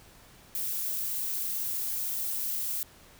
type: noise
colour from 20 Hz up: violet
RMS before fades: -32 dBFS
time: 0.55-2.83 s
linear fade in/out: 0 ms
effects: pink hiss -55 dBFS RMS until 3.19 s